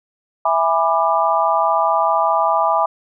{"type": "chord", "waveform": "sine", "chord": "E dominant seventh", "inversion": "none", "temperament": "just", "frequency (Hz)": [659.3, 824.1, 988.9, 1186.7], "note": ["E5", "G#5", "B5", "D6"], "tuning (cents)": [0, -14, 2, 18], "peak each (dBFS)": -19, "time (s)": [0.45, 2.86], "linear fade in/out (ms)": 5, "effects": []}